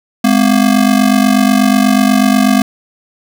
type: ring-modulated tone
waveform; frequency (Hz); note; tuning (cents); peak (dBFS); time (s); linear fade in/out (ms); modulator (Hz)
square; 233.1; A#3; 0; -5; 0.24-2.62; 2; 24.1
effects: none